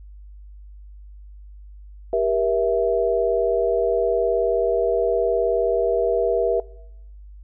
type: chord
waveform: sine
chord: E diminished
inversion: first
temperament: just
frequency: 395.6 / 474.7 / 659.3 Hz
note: G4 / Bb4 / E5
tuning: +16 / +31 / 0 cents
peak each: -24 / -21 / -21 dBFS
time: 2.13-6.6 s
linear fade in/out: 2 ms
effects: noise-tail reverb RT60 0.8 s tail -22 dB re dry + added 50 Hz sine -39 dBFS peak until 7.43 s